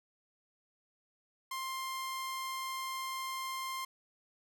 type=tone; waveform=sawtooth; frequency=1054 Hz; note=C6; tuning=12 cents sharp; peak=-33 dBFS; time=1.51-3.85 s; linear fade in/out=5 ms; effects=none